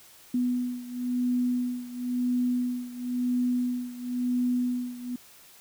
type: beating tone pair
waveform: sine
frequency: 246.9 / 247.87 Hz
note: B3 / B3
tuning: 0 / +6 cents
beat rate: 0.97 Hz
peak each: -27 / -30 dBFS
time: 0.34-5.16 s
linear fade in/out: 5 ms
effects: white hiss -53 dBFS RMS until 5.6 s